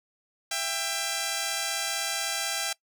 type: tone pair together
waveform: 5% pulse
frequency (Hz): 666.8 / 793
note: E5 / G5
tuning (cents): +20 / +20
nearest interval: minor third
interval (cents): 300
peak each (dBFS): -21 / -18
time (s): 0.51-2.73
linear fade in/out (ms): 5
effects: noise-tail reverb RT60 0.1 s tail -22 dB re dry